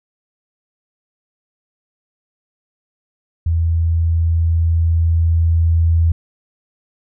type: tone with level ramp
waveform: sine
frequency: 82.8 Hz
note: E2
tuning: 8 cents sharp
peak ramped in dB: -13 to -10 dBFS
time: 3.46-6.12 s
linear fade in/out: 5 ms
effects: none